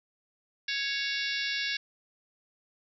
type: harmonic tone with a mistuned harmonic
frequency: 554.4 Hz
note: C#5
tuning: in tune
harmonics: 3 / 4 / 5 / 6 / 7 / 8 / 9 / 10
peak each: -35 / -36 / -37 / -38 / -38 / -39 / -40 / -40 dBFS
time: 0.68-1.77 s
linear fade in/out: 5 ms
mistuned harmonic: 6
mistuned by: +71 cents
effects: none